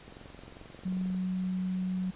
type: click train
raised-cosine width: 2 ms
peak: -35 dBFS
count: 25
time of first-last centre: 0.08-1.147 s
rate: 22.5 Hz
type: tone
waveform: sine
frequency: 185 Hz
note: F#3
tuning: in tune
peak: -29 dBFS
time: 0.85-2.11 s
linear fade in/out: 10 ms
effects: pink hiss -52 dBFS RMS until 2.15 s + resampled to 8000 Hz